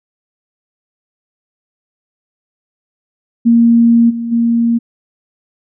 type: tone with level steps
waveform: sine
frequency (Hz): 233.1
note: A#3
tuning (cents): 0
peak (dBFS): -5 / -17 / -9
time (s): 3.45-4.79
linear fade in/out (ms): 20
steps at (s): 4.09 / 4.31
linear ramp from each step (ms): 20
effects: none